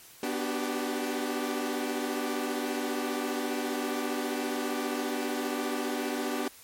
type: chord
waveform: sawtooth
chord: G major seventh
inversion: first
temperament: equal with one note detuned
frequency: 246.9 / 293.7 / 377.1 / 392 Hz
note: B3 / D4 / F#4 / G4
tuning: 0 / 0 / +33 / 0 cents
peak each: -30 / -30 / -33 / -33 dBFS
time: 0.23-6.48 s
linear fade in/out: 2 ms
effects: white hiss -52 dBFS RMS until 6.63 s + MP3 64 kbps